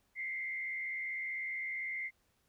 sine tone with frequency modulation, 2093 Hz, C7, in tune, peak -36 dBFS, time 0.15-2.11 s, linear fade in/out 50 ms, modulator 75.6 Hz, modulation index 0.93, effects pink hiss -75 dBFS RMS until 2.48 s

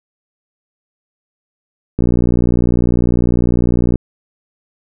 click train, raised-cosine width 3 ms, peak -3 dBFS, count 119, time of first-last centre 1.99-3.957 s, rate 60 Hz, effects none

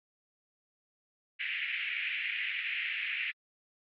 pink band-pass noise, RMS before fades -35 dBFS, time 1.39-3.32 s, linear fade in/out 20 ms, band 1900 to 2800 Hz, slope 48 dB/octave, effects AAC 48 kbps

